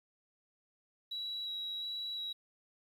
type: tone with vibrato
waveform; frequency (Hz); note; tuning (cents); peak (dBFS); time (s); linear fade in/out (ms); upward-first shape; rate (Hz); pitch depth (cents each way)
triangle; 3889; B7; -27; -34; 1.11-2.33; 10; square; 1.4; 9
effects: tanh soft clip ceiling -35 dBFS + 11-bit